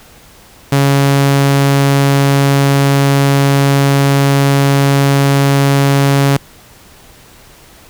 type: tone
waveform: sawtooth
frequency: 139.2 Hz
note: C#3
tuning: 8 cents sharp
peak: -4 dBFS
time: 0.72-6.37 s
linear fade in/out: 5 ms
effects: pink hiss -41 dBFS RMS until 7.89 s